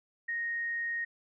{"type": "tone", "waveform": "sine", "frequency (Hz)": 1864.7, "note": "A#6", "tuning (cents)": 0, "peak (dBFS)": -31, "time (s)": [0.28, 1.05], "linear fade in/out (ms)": 10, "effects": []}